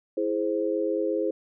sine chord, E augmented, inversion none, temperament equal with one note detuned, 329.6 / 418.2 / 523.3 Hz, E4 / G#4 / B#4, 0 / +12 / 0 cents, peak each -28 dBFS, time 0.17-1.31 s, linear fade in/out 5 ms, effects none

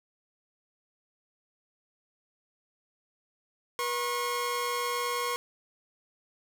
sawtooth tone pair together, 483.4 / 1085.2 Hz, B4 / C#6, -37 / -37 cents, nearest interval octave + major second, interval 1400 cents, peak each -29 / -27 dBFS, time 3.79-5.36 s, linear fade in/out 0 ms, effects none

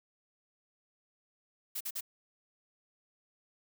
blue noise bursts, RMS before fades -37 dBFS, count 3, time 1.75-2.009 s, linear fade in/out 10 ms, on 57 ms, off 44 ms, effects none

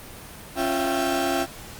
35% pulse tone cluster, 273.7 / 348.8 / 664 / 783 Hz, C#4 / F4 / E5 / G5, -22 / -2 / +12 / -2 cents, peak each -26 dBFS, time 0.55-1.47 s, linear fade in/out 50 ms, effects pink hiss -41 dBFS RMS until 1.79 s + Opus 32 kbps

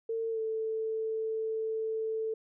sine tone with pitch glide, 452.3 to 442.2 Hz, A4 to A4, +48 to +9 cents, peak -30 dBFS, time 0.09-2.34 s, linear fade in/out 5 ms, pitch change -39 cents, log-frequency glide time 0.31-0.39 s, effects none

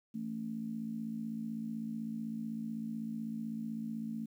harmonic tone, 55.9 Hz, A1, 28 cents sharp, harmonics 3 / 4 / 5, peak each -47 / -37 / -47 dBFS, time 0.14-4.26 s, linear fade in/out 10 ms, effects 11-bit

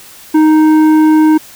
sine tone with tanh clipping, 311.1 Hz, D#4, in tune, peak -6 dBFS, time 0.34-1.38 s, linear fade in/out 10 ms, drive 10 dB, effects white hiss -36 dBFS RMS until 1.55 s

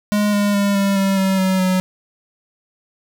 square tone with pitch steps, 207.7 / 204.4 / 201.1 / 197.86 / 194.69 / 191.57 / 188.49 / 185.47 Hz, G#3 / G#3 / G3 / G3 / G3 / G3 / F#3 / F#3, 0 / -27 / +44 / +16 / -12 / -40 / +32 / +4 cents, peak -15 dBFS, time 0.12-1.8 s, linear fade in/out 0 ms, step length 210 ms, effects none

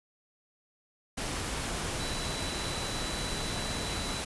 sine tone in noise, 3963 Hz, B7, 5 cents sharp, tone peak -40 dBFS, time 1.99-4.22 s, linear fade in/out 10 ms, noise pink, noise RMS -34 dBFS, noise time 1.17-4.25 s, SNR -9 dB, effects resampled to 24000 Hz

